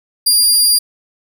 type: tone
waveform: 20% pulse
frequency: 4803 Hz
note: D8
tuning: 38 cents sharp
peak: -3 dBFS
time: 0.26-0.79 s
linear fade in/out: 10 ms
effects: none